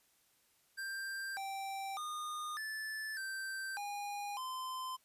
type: tone with pitch steps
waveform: square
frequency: 1581 / 781 / 1223 / 1746 / 1561 / 816 / 1031 Hz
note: G6 / G5 / D#6 / A6 / G6 / G#5 / C6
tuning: +14 / -7 / -30 / -14 / -8 / -31 / -26 cents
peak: -40 dBFS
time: 0.77-4.97 s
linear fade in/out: 20 ms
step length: 600 ms
effects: white hiss -72 dBFS RMS until 5.04 s + resampled to 32000 Hz